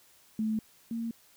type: tone pair in turn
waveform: sine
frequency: 218.3 / 229.8 Hz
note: A3 / A#3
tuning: -13 / -25 cents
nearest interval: minor second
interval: 88 cents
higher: second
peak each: -27 / -31 dBFS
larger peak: first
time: 0.39-0.59 / 0.91-1.11 s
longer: neither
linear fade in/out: 2 ms
effects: white hiss -61 dBFS RMS until 1.36 s